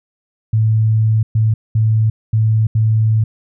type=tone bursts at uneven times; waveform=sine; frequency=110 Hz; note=A2; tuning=in tune; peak=-10 dBFS; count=5; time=0.53-1.23 / 1.35-1.54 / 1.75-2.1 / 2.33-2.67 / 2.75-3.24 s; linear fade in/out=5 ms; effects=none